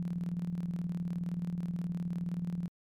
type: tone with tremolo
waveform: sine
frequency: 173.9 Hz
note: F3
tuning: 7 cents flat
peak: -30 dBFS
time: 0-2.68 s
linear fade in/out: 0 ms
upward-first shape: square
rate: 19 Hz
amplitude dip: 55%
effects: MP3 96 kbps